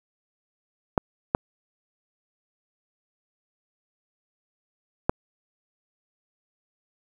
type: clicks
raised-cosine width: 1 ms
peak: -5 dBFS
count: 3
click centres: 0.978 / 1.349 / 5.095 s
effects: 7-bit